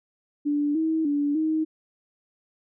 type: tone with pitch steps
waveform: sine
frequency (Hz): 291.9 / 319.8 / 288.9 / 314.6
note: D4 / D#4 / D4 / D#4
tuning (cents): -10 / +48 / -28 / +19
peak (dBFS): -21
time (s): 0.45-1.65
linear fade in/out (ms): 20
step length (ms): 300
effects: none